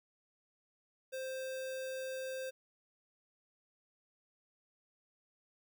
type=tone with sample-and-hold; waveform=sine; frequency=523.3 Hz; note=C5; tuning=in tune; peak=-38 dBFS; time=1.12-2.51 s; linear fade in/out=20 ms; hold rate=2100 Hz; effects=none